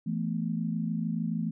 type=chord; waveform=sine; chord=E suspended fourth; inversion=none; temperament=equal with one note detuned; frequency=167.5 / 220 / 246.9 Hz; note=E3 / A3 / B3; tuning=+28 / 0 / 0 cents; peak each=-31 / -31 / -37 dBFS; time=0.06-1.51 s; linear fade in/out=10 ms; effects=none